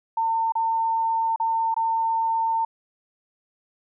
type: tone with dropouts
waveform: sine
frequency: 904 Hz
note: A5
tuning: 47 cents sharp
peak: -20 dBFS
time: 0.17-2.65 s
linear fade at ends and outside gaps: 5 ms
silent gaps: 0.522-0.553 / 1.361-1.399 / 1.743-1.764 s
effects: none